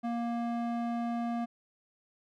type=tone with band-pass filter; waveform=square; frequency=235.1 Hz; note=A#3; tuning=15 cents sharp; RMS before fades=-33 dBFS; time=0.03-1.46 s; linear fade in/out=20 ms; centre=500 Hz; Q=1.2; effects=none